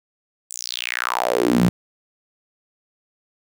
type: tone with high-pass filter sweep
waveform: sawtooth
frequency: 60.5 Hz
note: B1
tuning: 35 cents flat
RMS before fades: -21 dBFS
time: 0.5-1.69 s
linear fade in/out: 0 ms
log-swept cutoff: 8500 to 150 Hz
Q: 4.9
effects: none